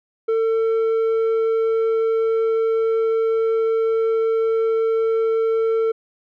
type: tone with low-pass filter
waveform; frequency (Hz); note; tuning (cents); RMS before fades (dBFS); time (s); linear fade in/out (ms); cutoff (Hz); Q
square; 449.1; A4; +35; -19; 0.28-5.92; 10; 950; 0.72
effects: none